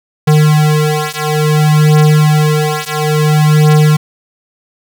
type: beating tone pair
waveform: square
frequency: 151.9 / 152.48 Hz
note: D#3 / D#3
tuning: -41 / -35 cents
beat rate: 0.58 Hz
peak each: -11 dBFS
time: 0.27-3.97 s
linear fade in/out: 10 ms
effects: none